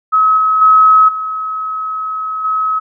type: tone with level steps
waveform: sine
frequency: 1281 Hz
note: E6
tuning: 50 cents flat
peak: -7 / -9 / -4 / -17 / -12 dBFS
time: 0.12-2.8 s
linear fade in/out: 20 ms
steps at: 0.37 / 0.61 / 1.08 / 2.44 s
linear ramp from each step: 10 ms
effects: none